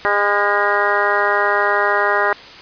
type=harmonic tone with a mistuned harmonic; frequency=203.9 Hz; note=G#3; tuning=32 cents flat; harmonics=2 / 3 / 4 / 5 / 6 / 7 / 8 / 9; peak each=-22 / -22 / -22 / -22 / -22 / -22 / -22 / -22 dBFS; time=0.05-2.33 s; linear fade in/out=0 ms; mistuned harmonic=9; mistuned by=+49 cents; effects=white hiss -37 dBFS RMS until 2.61 s + resampled to 11025 Hz